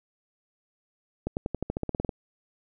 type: accelerating click train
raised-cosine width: 2 ms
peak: -15 dBFS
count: 13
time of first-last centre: 1.27-2.092 s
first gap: 99 ms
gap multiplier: 0.93
effects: none